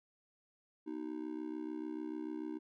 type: tone with amplitude modulation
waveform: triangle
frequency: 311.1 Hz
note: D#4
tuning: in tune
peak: -33 dBFS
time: 0.86-2.59 s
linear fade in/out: 20 ms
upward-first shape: sine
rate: 66.8 Hz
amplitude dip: 95%
effects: none